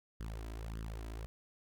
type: tone with flanger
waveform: sawtooth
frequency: 55 Hz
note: A1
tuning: in tune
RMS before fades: -43 dBFS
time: 0.2-1.26 s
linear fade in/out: 0 ms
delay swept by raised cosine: 0.61 to 3.11 ms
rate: 1.7 Hz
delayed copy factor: +0.85
effects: none